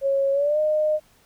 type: tone with pitch glide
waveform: sine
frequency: 549 to 612.7 Hz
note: C#5 to D#5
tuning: -17 to -27 cents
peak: -18 dBFS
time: 0.01-1 s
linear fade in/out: 50 ms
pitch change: +190 cents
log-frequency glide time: 0.32-0.59 s
effects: pink hiss -58 dBFS RMS until 1.25 s